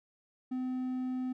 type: tone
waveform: triangle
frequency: 255.3 Hz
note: C4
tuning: 42 cents flat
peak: -30 dBFS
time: 0.51-1.33 s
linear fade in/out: 10 ms
effects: none